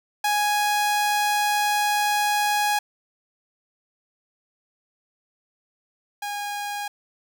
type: tone pair in turn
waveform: sawtooth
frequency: 830.6 / 820.1 Hz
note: G#5 / G#5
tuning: 0 / -22 cents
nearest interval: unison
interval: 22 cents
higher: first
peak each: -16 / -24 dBFS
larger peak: first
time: 0.24-2.79 / 6.22-6.88 s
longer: first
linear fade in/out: 5 ms
effects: none